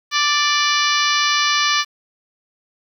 harmonic tone, 587.3 Hz, D5, in tune, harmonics 2 / 3 / 4 / 5 / 6 / 7 / 8 / 9 / 10, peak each -20 / -22 / -23 / -24 / -25 / -25 / -26 / -27 / -27 dBFS, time 0.11-1.85 s, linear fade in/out 50 ms, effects 8-bit

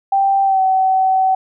sine tone with pitch glide, 784 to 759 Hz, G5 to F#5, 0 to +44 cents, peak -11 dBFS, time 0.12-1.35 s, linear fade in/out 5 ms, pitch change -56 cents, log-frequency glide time 0.44-0.61 s, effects none

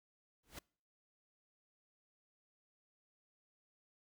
pink noise with exponential growth, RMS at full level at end -44 dBFS, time 0.43-0.59 s, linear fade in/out 5 ms, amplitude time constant 34 ms, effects noise-tail reverb RT60 0.5 s tail -26 dB re dry

